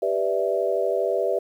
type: chord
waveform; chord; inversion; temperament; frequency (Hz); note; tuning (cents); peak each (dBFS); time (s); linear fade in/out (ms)
sine; E minor seventh; first; equal; 392 / 493.9 / 587.3 / 659.3; G4 / B4 / D5 / E5; 0 / 0 / 0 / 0; -26; 0.02-1.39; 5
effects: 9-bit